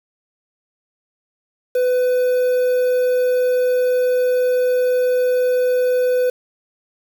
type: tone with quantisation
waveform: triangle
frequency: 501 Hz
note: B4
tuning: 25 cents sharp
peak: -12 dBFS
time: 1.75-6.3 s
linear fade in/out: 5 ms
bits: 6
effects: none